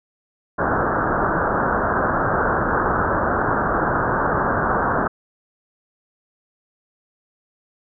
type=low-pass noise; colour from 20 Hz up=white; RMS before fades=-20 dBFS; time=0.58-5.08 s; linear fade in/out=10 ms; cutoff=1600 Hz; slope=96 dB/octave; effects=none